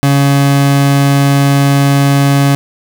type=tone; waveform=30% pulse; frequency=140 Hz; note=C#3; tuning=18 cents sharp; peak=-4 dBFS; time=0.03-2.55 s; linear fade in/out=0 ms; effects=none